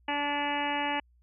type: harmonic tone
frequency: 289.3 Hz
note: D4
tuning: 26 cents flat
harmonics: 1 / 2 / 3 / 4 / 5 / 6 / 7 / 8 / 9 / 10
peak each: -36 / -39 / -31 / -42 / -45 / -37 / -39 / -39 / -40 / -38 dBFS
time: 0.08-1 s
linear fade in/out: 5 ms
effects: added 60 Hz sine -60 dBFS peak until 1.22 s